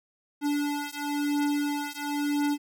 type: beating tone pair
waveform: square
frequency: 290 / 290.98 Hz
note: D4 / D4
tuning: -22 / -16 cents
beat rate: 0.98 Hz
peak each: -30 dBFS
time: 0.41-2.58 s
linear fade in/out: 50 ms
effects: none